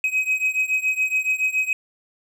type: beating tone pair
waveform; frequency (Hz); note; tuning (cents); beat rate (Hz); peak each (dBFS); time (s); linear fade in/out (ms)
triangle; 2529 / 2536.1; D#7 / D#7; +28 / +32; 7.1; -20 / -22; 0.04-1.73; 2
effects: none